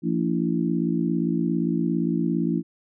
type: harmonic tone with a mistuned harmonic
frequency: 57.5 Hz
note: A#1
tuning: 23 cents flat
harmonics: 3 / 4 / 5 / 6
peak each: -25 / -26 / -27 / -28 dBFS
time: 0.02-2.63 s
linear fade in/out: 50 ms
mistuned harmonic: 6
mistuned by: -52 cents
effects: none